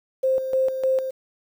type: tone with tremolo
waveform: sine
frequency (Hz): 525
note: C5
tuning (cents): +6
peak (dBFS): -17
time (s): 0.23-1.11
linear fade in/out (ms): 10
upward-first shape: square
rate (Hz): 3.3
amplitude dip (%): 60
effects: 8-bit